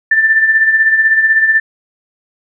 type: tone with tremolo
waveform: sine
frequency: 1774 Hz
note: A6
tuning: 14 cents sharp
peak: -5 dBFS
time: 0.11-1.6 s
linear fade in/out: 5 ms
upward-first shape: sine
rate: 16 Hz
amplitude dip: 55%
effects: none